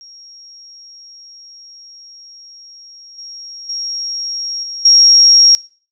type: tone with level steps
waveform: sine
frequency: 5588 Hz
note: F8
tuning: in tune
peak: -36 / -29 / -19 / -23 / -4 dBFS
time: 0.01-5.55 s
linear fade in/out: 0 ms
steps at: 3.18 / 3.69 / 4.63 / 4.85 s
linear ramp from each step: 5 ms
effects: noise-tail reverb RT60 0.4 s tail -22 dB re dry